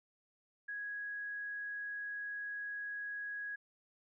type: tone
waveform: sine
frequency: 1661.2 Hz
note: G#6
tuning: in tune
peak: -39 dBFS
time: 0.68-3.56 s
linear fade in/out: 10 ms
effects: none